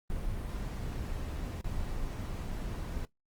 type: noise with dropouts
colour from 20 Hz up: brown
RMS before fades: -36 dBFS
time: 0.1-3.05 s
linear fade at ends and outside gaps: 0 ms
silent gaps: 1.611-1.644 s
effects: noise-tail reverb RT60 0.1 s tail -17 dB re dry + Opus 32 kbps